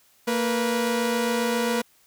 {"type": "tone pair together", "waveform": "sawtooth", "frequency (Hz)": [230, 487.4], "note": ["A#3", "B4"], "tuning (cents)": [-23, -23], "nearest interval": "octave + minor second", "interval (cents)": 1300, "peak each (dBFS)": [-21, -21], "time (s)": [0.27, 1.82], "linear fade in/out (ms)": 10, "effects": ["white hiss -60 dBFS RMS until 2.06 s"]}